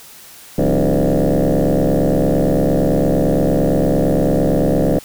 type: tone with frequency modulation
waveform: sine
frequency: 159.1 Hz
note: D#3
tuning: 39 cents sharp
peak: -10 dBFS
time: 0.58-4.99 s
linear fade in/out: 5 ms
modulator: 68.8 Hz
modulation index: 6.8
effects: tanh soft clip ceiling -9 dBFS + white hiss -40 dBFS RMS until 5.04 s